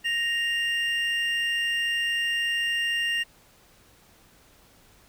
triangle tone pair together, 1864.7 / 2798 Hz, A#6 / F7, 0 / +3 cents, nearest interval perfect fifth, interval 703 cents, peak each -25 dBFS, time 0.04-3.24 s, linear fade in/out 20 ms, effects pink hiss -57 dBFS RMS until 5.08 s

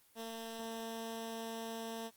10% pulse tone with notch filter, 226.5 Hz, A#3, 50 cents flat, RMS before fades -43 dBFS, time 0.15-2.11 s, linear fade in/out 50 ms, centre 1300 Hz, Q 1.9, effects white hiss -67 dBFS RMS until 2.16 s + Opus 24 kbps

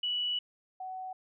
sine tone pair in turn, 2948 / 749.2 Hz, F#7 / F#5, -7 / +21 cents, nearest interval 2 octaves, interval 2372 cents, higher first, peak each -29 / -37 dBFS, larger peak first, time 0.03-0.39 / 0.8-1.13 s, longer first, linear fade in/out 5 ms, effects none

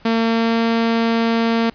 sawtooth tone with pitch glide, 227.4 to 229 Hz, A#3 to A#3, -43 to -31 cents, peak -11 dBFS, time 0.05-1.7 s, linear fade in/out 5 ms, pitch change +12 cents, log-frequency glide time 0.2-0.6 s, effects pink hiss -49 dBFS RMS until 1.74 s + resampled to 11025 Hz

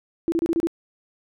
sine tone bursts, 333.1 Hz, E4, 18 cents sharp, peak -18 dBFS, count 6, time 0.28-0.671 s, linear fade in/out 0 ms, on 41 ms, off 29 ms, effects none

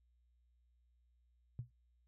sine tone with exponential decay, 120.9 Hz, B2, 36 cents flat, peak -36 dBFS, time 1.59-1.71 s, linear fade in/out 0 ms, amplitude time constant 25 ms, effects added 60 Hz sine -70 dBFS peak until 2.07 s

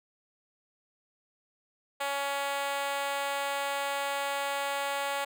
5% pulse tone with high-pass filter, 280 Hz, C#4, 18 cents sharp, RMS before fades -32 dBFS, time 2-5.25 s, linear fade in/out 10 ms, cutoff 670 Hz, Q 4.9, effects none

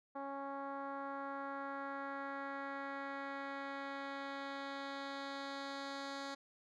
10% pulse tone with low-pass filter sweep, 276.5 Hz, C#4, 4 cents flat, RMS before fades -44 dBFS, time 0.15-6.35 s, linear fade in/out 10 ms, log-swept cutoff 960 to 5200 Hz, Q 1.5, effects none

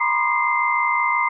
sine tone cluster, 954 / 1020 / 1067 / 1209 / 2084 Hz, A#5 / C6 / C6 / D6 / C7, +40 / -44 / +34 / +50 / -7 cents, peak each -22 / -26 / -27 / -25 / -21 dBFS, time 0-1.29 s, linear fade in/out 10 ms, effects none

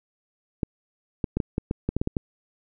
clicks, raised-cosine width 3 ms, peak -11 dBFS, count 11, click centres 0.632 / 1.242 / 1.37 / 1.402 / 1.581 / 1.711 / 1.89 / 1.966 / 2.015 / 2.074 / 2.168 s, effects none

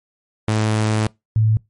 sawtooth / sine tone pair in turn, 108.5 / 109.51 Hz, A2 / A2, -24 / -8 cents, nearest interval unison, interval 16 cents, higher second, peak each -12 dBFS, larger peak neither, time 0.48-1.07 / 1.36-1.57 s, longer first, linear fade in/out 0 ms, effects noise-tail reverb RT60 0.2 s tail -24 dB re dry + MP3 48 kbps

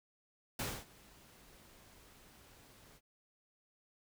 pink noise with ADSR envelope, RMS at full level -37 dBFS, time 0.59-3.01 s, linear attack 4 ms, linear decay 250 ms, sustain -24 dB, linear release 53 ms, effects none

